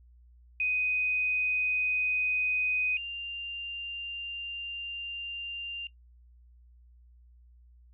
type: tone pair in turn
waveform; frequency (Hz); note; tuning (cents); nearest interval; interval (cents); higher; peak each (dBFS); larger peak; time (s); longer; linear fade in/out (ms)
sine; 2500 / 2790; D#7 / F7; +8 / -2; major second; 190; second; -26 / -34; first; 0.6-2.97 / 2.97-5.87; second; 2
effects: noise-tail reverb RT60 0.1 s tail -19 dB re dry + added 60 Hz sine -54 dBFS peak until 7.93 s